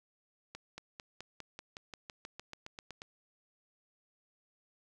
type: accelerating click train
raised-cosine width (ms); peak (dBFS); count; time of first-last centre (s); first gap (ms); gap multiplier
0.2; -27; 16; 0.55-3.019; 230; 0.95
effects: none